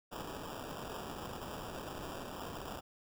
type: noise with sample-and-hold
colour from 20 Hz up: blue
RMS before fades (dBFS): -44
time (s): 0.11-2.81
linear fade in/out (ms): 20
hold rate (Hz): 2100
effects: none